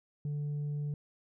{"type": "tone with tanh clipping", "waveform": "sine", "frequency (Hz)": 146.6, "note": "D3", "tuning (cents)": -3, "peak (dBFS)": -33, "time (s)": [0.25, 0.94], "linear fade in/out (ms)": 2, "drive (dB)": 2, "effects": []}